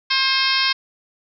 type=harmonic tone with a mistuned harmonic; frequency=532 Hz; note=C5; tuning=29 cents sharp; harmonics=2 / 3 / 4 / 5 / 6 / 7 / 8 / 9 / 10; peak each=-25 / -25 / -25 / -25 / -25 / -25 / -25 / -25 / -25 dBFS; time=0.1-0.73 s; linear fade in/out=10 ms; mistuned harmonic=5; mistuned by=-45 cents; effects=none